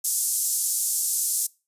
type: band-pass noise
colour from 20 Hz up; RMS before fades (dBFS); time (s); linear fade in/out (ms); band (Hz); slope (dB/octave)
white; -25; 0.04-1.47; 10; 6400 to 12000; 24
effects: noise-tail reverb RT60 0.3 s tail -23 dB re dry + resampled to 32000 Hz